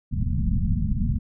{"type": "low-pass noise", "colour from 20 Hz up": "pink", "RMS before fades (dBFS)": -23, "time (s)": [0.11, 1.19], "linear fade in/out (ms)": 20, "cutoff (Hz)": 240, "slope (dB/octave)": 96, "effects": []}